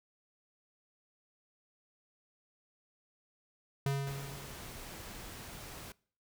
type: tone with exponential decay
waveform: square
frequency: 138.59 Hz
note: C#3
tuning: in tune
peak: -29 dBFS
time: 3.86-4.92 s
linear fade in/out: 2 ms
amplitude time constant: 230 ms
type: noise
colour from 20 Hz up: pink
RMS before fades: -47 dBFS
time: 4.07-5.92 s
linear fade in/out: 2 ms
effects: noise-tail reverb RT60 0.5 s tail -24 dB re dry